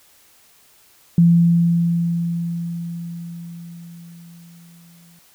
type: tone with exponential decay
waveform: sine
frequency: 170 Hz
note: F3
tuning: 46 cents flat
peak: -8 dBFS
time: 1.18-5.19 s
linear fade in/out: 2 ms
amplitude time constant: 870 ms
effects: white hiss -53 dBFS RMS until 5.34 s